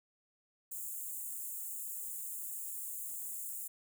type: high-pass noise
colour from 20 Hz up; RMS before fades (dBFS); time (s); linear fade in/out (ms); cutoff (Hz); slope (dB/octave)
white; -42; 0.71-3.68; 10; 6900; 96
effects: none